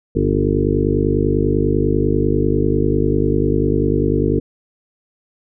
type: harmonic tone with a mistuned harmonic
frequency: 50.1 Hz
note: G1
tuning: 38 cents sharp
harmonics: 1 / 2 / 3 / 5 / 6 / 7 / 8 / 9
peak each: -22 / -22 / -22 / -22 / -22 / -22 / -22 / -22 dBFS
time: 0.15-4.4 s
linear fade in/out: 10 ms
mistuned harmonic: 5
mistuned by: -39 cents
effects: none